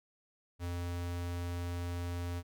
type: tone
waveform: square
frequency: 87.31 Hz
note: F2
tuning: in tune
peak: -36 dBFS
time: 0.59-2.43 s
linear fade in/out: 50 ms
effects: none